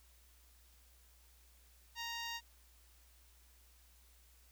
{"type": "tone with notch filter", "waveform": "10% pulse", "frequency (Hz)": 932.3, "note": "A#5", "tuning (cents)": 0, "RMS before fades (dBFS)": -43, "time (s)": [1.95, 2.41], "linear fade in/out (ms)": 50, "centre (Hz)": 11000, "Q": 1.1, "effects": ["added 60 Hz sine -64 dBFS peak until 4.51 s", "white hiss -68 dBFS RMS until 4.51 s"]}